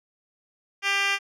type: tone with band-pass filter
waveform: 10% pulse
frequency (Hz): 397.3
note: G4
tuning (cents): +23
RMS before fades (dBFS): -24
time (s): 0.82-1.19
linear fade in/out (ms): 50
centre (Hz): 2900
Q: 1.6
effects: none